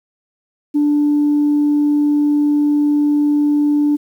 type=tone; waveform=sine; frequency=293.7 Hz; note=D4; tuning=in tune; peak=-10 dBFS; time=0.74-3.97 s; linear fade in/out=20 ms; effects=tanh soft clip ceiling -8 dBFS + 8-bit